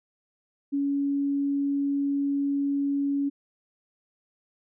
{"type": "tone", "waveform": "sine", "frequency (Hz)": 281, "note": "C#4", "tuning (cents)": 24, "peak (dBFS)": -23, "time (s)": [0.72, 3.3], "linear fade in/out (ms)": 20, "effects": []}